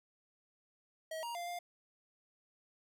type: tone with pitch steps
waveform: square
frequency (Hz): 639 / 942 / 695 / 702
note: D#5 / A#5 / F5 / F5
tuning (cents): +46 / +18 / -9 / +9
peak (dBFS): -40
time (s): 1.11-1.59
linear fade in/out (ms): 5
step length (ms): 120
effects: none